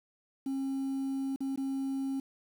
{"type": "tone with dropouts", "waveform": "sine", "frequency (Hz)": 270, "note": "C#4", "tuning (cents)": -45, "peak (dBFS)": -28, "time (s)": [0.46, 2.2], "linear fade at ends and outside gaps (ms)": 5, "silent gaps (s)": [[1.361, 1.405], [1.56, 1.575]], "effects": ["tanh soft clip ceiling -30 dBFS", "9-bit"]}